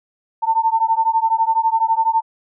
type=beating tone pair; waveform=sine; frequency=893 / 905 Hz; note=A5 / A5; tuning=+25 / +48 cents; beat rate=12 Hz; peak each=-17 dBFS; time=0.42-2.22 s; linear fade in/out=20 ms; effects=none